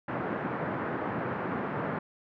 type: band-pass noise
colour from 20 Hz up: pink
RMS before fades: -33 dBFS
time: 0.08-1.99 s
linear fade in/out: 5 ms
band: 130 to 1700 Hz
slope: 24 dB/octave
effects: none